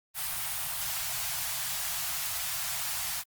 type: band-stop noise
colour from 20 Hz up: white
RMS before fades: -33 dBFS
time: 0.14-3.24 s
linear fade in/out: 50 ms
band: 170 to 630 Hz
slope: 96 dB/octave
effects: Opus 32 kbps